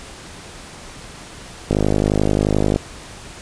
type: click train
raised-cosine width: 2 ms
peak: -3 dBFS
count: 55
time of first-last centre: 1.71-2.761 s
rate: 51.4 Hz
effects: pink hiss -37 dBFS RMS until 3.41 s + resampled to 22050 Hz